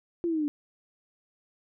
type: exponential sweep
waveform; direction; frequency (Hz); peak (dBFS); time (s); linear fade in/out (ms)
sine; down; 349.2 to 287.7; -25; 0.24-0.48; 0
effects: none